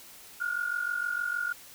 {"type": "tone pair together", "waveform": "sine", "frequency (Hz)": [1415, 1461.5], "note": ["F6", "F#6"], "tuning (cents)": [22, -22], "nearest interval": "minor second", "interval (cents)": 56, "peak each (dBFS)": [-30, -33], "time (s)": [0.4, 1.53], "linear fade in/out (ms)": 10, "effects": ["white hiss -50 dBFS RMS until 1.74 s"]}